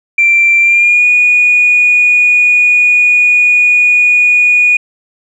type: tone with pitch glide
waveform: sine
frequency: 2356 to 2457 Hz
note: D7 to D#7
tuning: +5 to -22 cents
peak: -4 dBFS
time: 0.18-4.77 s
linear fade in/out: 5 ms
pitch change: +73 cents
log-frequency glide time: 0.6-1.05 s
effects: tanh soft clip ceiling 0 dBFS